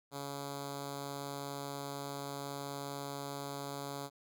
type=tone with notch filter; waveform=5% pulse; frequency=140.7 Hz; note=C#3; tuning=26 cents sharp; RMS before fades=-42 dBFS; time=0.11-4.1 s; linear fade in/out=50 ms; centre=1800 Hz; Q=1.1; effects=none